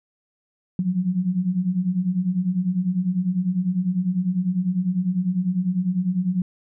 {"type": "beating tone pair", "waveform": "sine", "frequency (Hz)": [174.61, 184.61], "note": ["F3", "F#3"], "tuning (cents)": [0, -4], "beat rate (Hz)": 10, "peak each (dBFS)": [-25, -21], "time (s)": [0.79, 6.42], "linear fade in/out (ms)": 2, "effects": []}